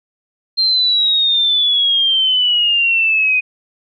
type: exponential sweep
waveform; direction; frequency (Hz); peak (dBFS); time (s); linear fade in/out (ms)
sine; down; 4186 to 2489; -11; 0.57-3.41; 20
effects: none